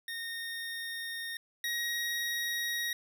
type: tone pair in turn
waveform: 25% pulse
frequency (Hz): 1845 / 1888.1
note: A#6 / A#6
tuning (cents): -18 / +22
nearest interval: unison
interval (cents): 40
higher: second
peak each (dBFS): -33 / -28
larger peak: second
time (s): 0.08-1.37 / 1.64-2.93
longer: neither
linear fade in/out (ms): 2
effects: none